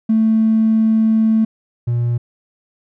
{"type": "tone pair in turn", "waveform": "triangle", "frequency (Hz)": [221.1, 119.58], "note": ["A3", "A#2"], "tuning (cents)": [9, 45], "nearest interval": "major seventh", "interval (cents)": 1064, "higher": "first", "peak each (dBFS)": [-7, -12], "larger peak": "first", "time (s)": [[0.09, 1.45], [1.87, 2.18]], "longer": "first", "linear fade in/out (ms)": 10, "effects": ["tanh soft clip ceiling -8 dBFS"]}